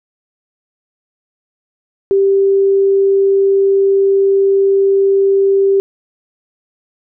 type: tone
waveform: sine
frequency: 392.2 Hz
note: G4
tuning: 1 cent sharp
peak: -8 dBFS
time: 2.11-5.8 s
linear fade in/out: 0 ms
effects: none